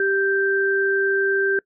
sine tone pair together, 392 / 1568 Hz, G4 / G6, 0 / 0 cents, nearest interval 2 octaves, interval 2400 cents, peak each -20 dBFS, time 0-1.59 s, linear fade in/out 2 ms, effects noise-tail reverb RT60 0.1 s tail -24 dB re dry

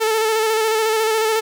sawtooth tone with vibrato, 440 Hz, A4, in tune, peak -12 dBFS, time 0-1.41 s, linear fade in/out 20 ms, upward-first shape square, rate 14 Hz, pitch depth 27 cents each way, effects none

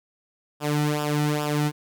sawtooth tone with flanger, 148.8 Hz, D3, 23 cents sharp, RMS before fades -24 dBFS, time 0.6-1.72 s, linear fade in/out 50 ms, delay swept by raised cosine 0.47 to 1.87 ms, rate 2.4 Hz, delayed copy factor -0.75, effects none

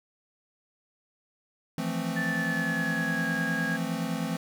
square chord, F major seventh, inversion third, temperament equal, 164.81 / 174.61 / 220 / 261.6 Hz, E3 / F3 / A3 / C4, 0 / 0 / 0 / 0 cents, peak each -35 dBFS, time 1.78-4.37 s, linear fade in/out 2 ms
sine tone with pitch glide, 1760 to 1642.1 Hz, A6 to G#6, 0 to -20 cents, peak -29 dBFS, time 2.16-3.77 s, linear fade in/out 10 ms, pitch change -120 cents, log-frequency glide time 2.29-3.29 s
effects none

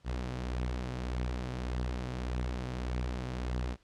sawtooth beating tone pair, 61.74 / 63.44 Hz, B1 / B1, 0 / +47 cents, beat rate 1.7 Hz, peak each -30 / -36 dBFS, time 0.04-3.77 s, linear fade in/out 50 ms, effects pink hiss -68 dBFS RMS until 3.83 s + low-pass 6000 Hz 12 dB/octave

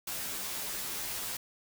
white noise with comb filter, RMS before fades -37 dBFS, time 0.07-1.37 s, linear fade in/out 5 ms, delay 13 ms, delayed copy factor -0.9, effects none

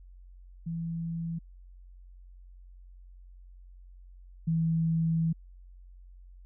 sine tone pair in turn, 166.3 / 163.44 Hz, E3 / E3, +16 / -14 cents, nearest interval unison, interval 30 cents, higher first, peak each -31 / -24 dBFS, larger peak second, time 0.66-1.39 / 4.47-5.33 s, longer second, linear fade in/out 10 ms, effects added 45 Hz sine -48 dBFS peak until 6.45 s

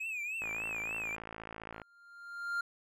triangle tone with vibrato, 2511 Hz, D#7, 15 cents sharp, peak -34 dBFS, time 0-1.16 s, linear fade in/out 10 ms, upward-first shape triangle, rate 3.4 Hz, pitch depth 140 cents each way
click train, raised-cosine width 0.5 ms, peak -28 dBFS, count 78, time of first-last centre 0.42-1.817 s, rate 55.1 Hz
triangle tone with exponential growth, 1396.9 Hz, F6, in tune, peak -28 dBFS, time 1.73-2.61 s, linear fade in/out 5 ms, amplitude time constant 190 ms
effects none

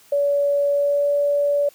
sine tone with pitch glide, 570 to 575 Hz, C#5 to D5, +48 to -37 cents, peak -16 dBFS, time 0.12-1.69 s, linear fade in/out 5 ms, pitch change +15 cents, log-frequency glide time 0.7-1.12 s, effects white hiss -52 dBFS RMS until 1.74 s + high-pass 80 Hz 12 dB/octave

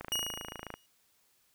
click train, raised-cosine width 0.5 ms, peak -24 dBFS, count 21, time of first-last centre 0.01-0.74 s, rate 27.4 Hz
sawtooth tone with exponential decay, 2884 Hz, F#7, 45 cents flat, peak -25 dBFS, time 0.12-0.86 s, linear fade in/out 2 ms, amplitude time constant 160 ms
effects white hiss -70 dBFS RMS until 1.54 s

